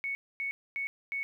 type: tone bursts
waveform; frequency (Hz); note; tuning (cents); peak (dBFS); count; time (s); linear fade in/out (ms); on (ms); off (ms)
sine; 2217; C#7; 0; -31; 4; 0.04-1.23; 0; 110; 250
effects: 11-bit